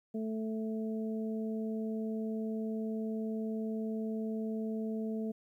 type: harmonic tone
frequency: 220 Hz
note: A3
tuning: in tune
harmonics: 1 / 2 / 3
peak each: -34 / -40 / -47 dBFS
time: 0.14-5.32 s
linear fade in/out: 10 ms
effects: 12-bit